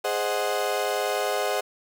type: chord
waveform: 35% pulse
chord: Ab dominant seventh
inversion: none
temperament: equal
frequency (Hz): 415.3 / 523.3 / 622.3 / 740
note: Ab4 / C5 / Eb5 / Gb5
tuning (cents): 0 / 0 / 0 / 0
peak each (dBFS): -28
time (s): 0.04-1.61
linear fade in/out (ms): 10
effects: none